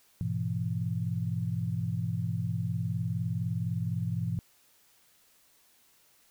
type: chord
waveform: sine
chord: E major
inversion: first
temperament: equal with one note detuned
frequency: 103.83 / 123.47 / 167.69 Hz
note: G#2 / B2 / E3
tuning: 0 / 0 / +30 cents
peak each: -33 dBFS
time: 0.21-4.39 s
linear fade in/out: 0 ms
effects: white hiss -64 dBFS RMS until 6.3 s